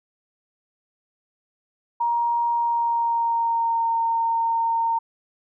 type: tone with pitch glide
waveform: sine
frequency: 942 to 917.3 Hz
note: A#5 to A#5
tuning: +18 to -28 cents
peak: -19 dBFS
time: 2-4.99 s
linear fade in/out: 10 ms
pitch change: -46 cents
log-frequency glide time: 2.48-3.93 s
effects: none